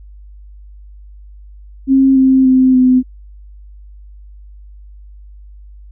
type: tone with pitch steps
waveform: sine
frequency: 267.9 / 263.4 / 259.1 / 254.8 Hz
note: C4 / C4 / C4 / C4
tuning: +41 / +12 / -17 / -46 cents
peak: -6 dBFS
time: 1.87-3.03 s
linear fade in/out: 50 ms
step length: 290 ms
effects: added 50 Hz sine -34 dBFS peak until 5.91 s